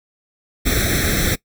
pink noise with comb filter, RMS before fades -18 dBFS, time 0.65-1.36 s, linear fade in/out 20 ms, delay 0.52 ms, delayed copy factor +0.95, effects noise-tail reverb RT60 0.1 s tail -20 dB re dry

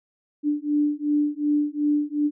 sine beating tone pair, 293.7 / 296.4 Hz, D4 / D4, 0 / +16 cents, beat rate 2.7 Hz, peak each -23 dBFS, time 0.43-2.31 s, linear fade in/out 50 ms, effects none

